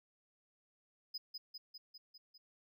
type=tone with echo; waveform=triangle; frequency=5020 Hz; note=D#8; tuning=15 cents sharp; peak=-38 dBFS; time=1.14-1.18 s; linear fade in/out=10 ms; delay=200 ms; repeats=6; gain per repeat=-3 dB; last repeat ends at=2.38 s; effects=none